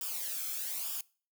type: noise with flanger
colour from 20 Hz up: blue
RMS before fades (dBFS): -37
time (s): 0.01-1.01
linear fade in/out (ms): 2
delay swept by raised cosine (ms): 0.48 to 1.07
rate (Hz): 1.1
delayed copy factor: -0.7
effects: noise-tail reverb RT60 0.4 s tail -23 dB re dry